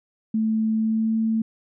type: tone with pitch glide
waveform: sine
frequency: 220 to 222.7 Hz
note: A3 to A3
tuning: 0 to +21 cents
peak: -19 dBFS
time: 0.34-1.42 s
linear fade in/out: 5 ms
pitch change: +21 cents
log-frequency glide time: 0.74-1.17 s
effects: none